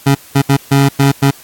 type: tone bursts at uneven times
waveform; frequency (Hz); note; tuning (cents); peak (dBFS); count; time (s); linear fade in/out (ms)
25% pulse; 138.59; C#3; 0; -3; 6; 0.06-0.15 / 0.35-0.42 / 0.49-0.57 / 0.71-0.89 / 0.99-1.12 / 1.22-1.31; 10
effects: white hiss -39 dBFS RMS until 1.43 s + AAC 64 kbps